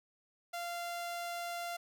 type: tone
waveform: sawtooth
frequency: 692 Hz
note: F5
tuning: 16 cents flat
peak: -34 dBFS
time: 0.53-1.77 s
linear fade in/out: 10 ms
effects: none